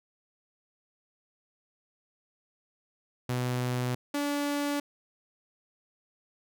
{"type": "tone pair in turn", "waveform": "sawtooth", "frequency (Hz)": [124.7, 288.1], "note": ["B2", "D4"], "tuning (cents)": [17, -33], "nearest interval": "octave + major second", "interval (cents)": 1450, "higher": "second", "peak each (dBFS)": -24, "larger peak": "neither", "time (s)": [[3.29, 3.95], [4.14, 4.8]], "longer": "neither", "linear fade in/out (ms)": 5, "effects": []}